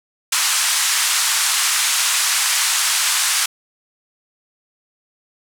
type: band-pass noise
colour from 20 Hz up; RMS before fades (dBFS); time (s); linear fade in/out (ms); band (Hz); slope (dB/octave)
white; -18; 0.32-3.46; 5; 970 to 10000; 24
effects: none